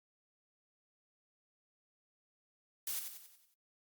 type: noise with echo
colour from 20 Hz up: blue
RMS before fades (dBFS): -38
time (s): 2.87-2.99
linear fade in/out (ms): 2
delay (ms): 92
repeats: 6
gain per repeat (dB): -6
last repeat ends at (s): 3.542
effects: Opus 48 kbps